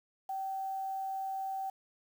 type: tone with quantisation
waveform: sine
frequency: 772 Hz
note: G5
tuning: 27 cents flat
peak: -34 dBFS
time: 0.29-1.7 s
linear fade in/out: 5 ms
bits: 9
effects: none